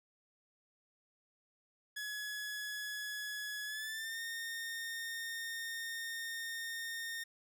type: tone with pitch glide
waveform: sawtooth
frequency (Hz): 1691 to 1833.4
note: G#6 to A#6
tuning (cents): +31 to -29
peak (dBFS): -36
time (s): 1.96-7.24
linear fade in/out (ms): 10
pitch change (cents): +140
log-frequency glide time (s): 3.65-4.2
effects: none